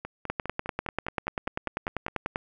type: two click trains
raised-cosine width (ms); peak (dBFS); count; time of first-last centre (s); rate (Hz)
0.5; -20 / -13; 11 / 22; 0.05-2.083 / 0.3-2.359; 4.92 / 10.2
effects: none